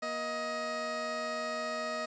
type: tone pair together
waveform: 20% pulse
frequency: 237.7 / 629 Hz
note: A#3 / D#5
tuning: +34 / +19 cents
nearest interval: octave + perfect fourth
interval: 1685 cents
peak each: -37 / -29 dBFS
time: 0.02-2.06 s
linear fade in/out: 10 ms
effects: resampled to 16000 Hz + 10-bit